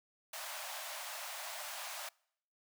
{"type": "high-pass noise", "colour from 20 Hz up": "pink", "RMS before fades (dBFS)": -44, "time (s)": [0.33, 2.09], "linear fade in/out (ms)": 5, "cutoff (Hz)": 580, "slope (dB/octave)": 96, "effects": ["noise-tail reverb RT60 0.7 s tail -26 dB re dry"]}